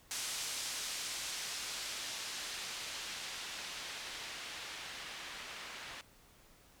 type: noise with low-pass filter sweep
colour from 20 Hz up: blue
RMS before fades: -43 dBFS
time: 0.11-6.01 s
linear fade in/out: 0 ms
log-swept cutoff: 6600 to 2400 Hz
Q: 0.74
effects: pink hiss -63 dBFS RMS until 6.8 s